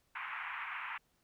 pink band-pass noise, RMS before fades -42 dBFS, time 0.15-0.98 s, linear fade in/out 5 ms, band 930 to 2600 Hz, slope 48 dB/octave, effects pink hiss -75 dBFS RMS until 1.23 s

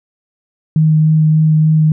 sine tone with vibrato, 156.1 Hz, D#3, 6 cents sharp, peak -7 dBFS, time 0.76-1.92 s, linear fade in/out 2 ms, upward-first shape sine, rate 3.4 Hz, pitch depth 10 cents each way, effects none

